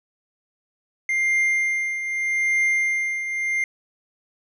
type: tone with tremolo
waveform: triangle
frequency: 2100 Hz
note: C7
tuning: 6 cents sharp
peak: -15 dBFS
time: 1.09-3.64 s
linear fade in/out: 2 ms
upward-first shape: triangle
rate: 0.81 Hz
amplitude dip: 65%
effects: resampled to 24000 Hz